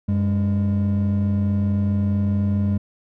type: tone pair together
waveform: triangle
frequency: 95.36 / 203 Hz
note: G2 / G#3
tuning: -47 / -39 cents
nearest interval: octave + minor second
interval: 1308 cents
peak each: -17 / -18 dBFS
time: 0.08-2.78 s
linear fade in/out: 10 ms
effects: tanh soft clip ceiling -11 dBFS

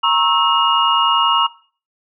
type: tone cluster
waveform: sine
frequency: 939 / 1089 / 1310 / 2855 Hz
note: A#5 / C#6 / E6 / F7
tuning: +12 / -31 / -11 / +37 cents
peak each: -18 dBFS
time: 0.03-1.47 s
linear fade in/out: 10 ms
effects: noise-tail reverb RT60 0.4 s tail -17 dB re dry

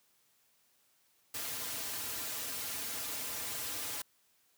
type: noise with comb filter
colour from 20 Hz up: white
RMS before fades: -39 dBFS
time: 1.34-4.02 s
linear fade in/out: 5 ms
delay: 5.4 ms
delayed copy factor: -0.95
effects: white hiss -71 dBFS RMS until 4.57 s + high-pass 80 Hz 12 dB/octave

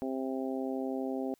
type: harmonic tone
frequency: 132.1 Hz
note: C3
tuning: 17 cents sharp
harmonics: 2 / 3 / 4 / 5 / 6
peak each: -34 / -38 / -40 / -42 / -44 dBFS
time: 0.02-1.34 s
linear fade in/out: 0 ms
effects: white hiss -70 dBFS RMS until 1.39 s

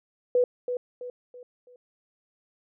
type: tone with echo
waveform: sine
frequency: 493.9 Hz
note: B4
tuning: in tune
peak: -18 dBFS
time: 0.35-0.44 s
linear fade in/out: 2 ms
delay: 330 ms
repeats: 4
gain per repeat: -8 dB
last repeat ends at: 1.76 s
effects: none

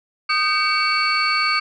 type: tone cluster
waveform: sine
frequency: 1235 / 1546 / 2260 / 2704 / 4478 Hz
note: D#6 / G6 / C#7 / E7 / C#8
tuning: -13 / -24 / +33 / +43 / +17 cents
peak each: -20 / -26 / -21 / -28 / -22 dBFS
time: 0.29-1.6 s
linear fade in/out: 10 ms
effects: tanh soft clip ceiling -8 dBFS

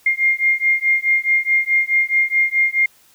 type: beating tone pair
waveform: sine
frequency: 2117 / 2121.7 Hz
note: C7 / C7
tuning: +20 / +24 cents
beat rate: 4.7 Hz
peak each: -17 dBFS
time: 0.06-2.86 s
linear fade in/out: 5 ms
effects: white hiss -53 dBFS RMS until 3.14 s

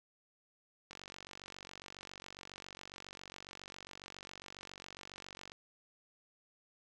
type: click train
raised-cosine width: 0.2 ms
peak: -30 dBFS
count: 219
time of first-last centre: 0.91-5.519 s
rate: 47.3 Hz
effects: none

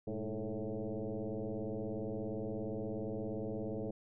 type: tone with frequency modulation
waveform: sine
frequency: 116.54 Hz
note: A#2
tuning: in tune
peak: -36 dBFS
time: 0.07-3.91 s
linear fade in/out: 5 ms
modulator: 108 Hz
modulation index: 4.5
effects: none

